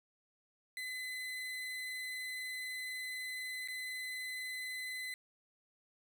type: tone with dropouts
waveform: 35% pulse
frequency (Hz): 2022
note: B6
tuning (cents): +40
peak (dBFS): -38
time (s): 0.77-5.14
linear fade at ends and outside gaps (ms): 1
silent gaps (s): 3.676-3.684
effects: none